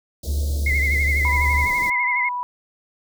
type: band-stop noise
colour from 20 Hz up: pink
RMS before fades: -34 dBFS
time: 0.23-1.9 s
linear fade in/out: 5 ms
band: 630 to 3800 Hz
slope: 48 dB/octave
type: tone with pitch glide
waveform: sine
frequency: 72 to 73.85 Hz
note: D2 to D2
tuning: -34 to +10 cents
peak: -19 dBFS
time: 0.25-1.68 s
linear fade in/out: 50 ms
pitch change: +44 cents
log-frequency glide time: 0.76-1.45 s
type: tone with vibrato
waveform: sine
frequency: 2093 Hz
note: C7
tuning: in tune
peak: -19 dBFS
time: 0.66-2.29 s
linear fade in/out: 5 ms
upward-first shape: triangle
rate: 12 Hz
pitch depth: 83 cents each way
type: tone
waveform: sine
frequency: 983 Hz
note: B5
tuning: 8 cents flat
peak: -23 dBFS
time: 1.25-2.43 s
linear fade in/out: 0 ms
effects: none